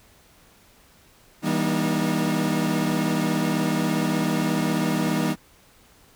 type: tone cluster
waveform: 40% pulse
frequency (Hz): 162.1 / 197 / 240.3 / 307.7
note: E3 / G3 / B3 / D#4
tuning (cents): -29 / +9 / -47 / -19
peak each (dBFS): -26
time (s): 1.42-5.36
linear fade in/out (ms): 50
effects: pink hiss -55 dBFS RMS until 6.15 s